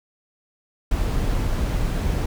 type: noise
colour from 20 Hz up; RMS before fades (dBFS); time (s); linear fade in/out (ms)
brown; -22; 0.91-2.26; 5
effects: none